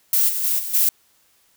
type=noise with level steps; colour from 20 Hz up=violet; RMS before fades=-17 / -24 / -20 / -28 / -17 dBFS; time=0.13-0.89 s; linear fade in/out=2 ms; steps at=0.28 / 0.43 / 0.58 / 0.73 s; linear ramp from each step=20 ms; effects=white hiss -60 dBFS RMS until 1.56 s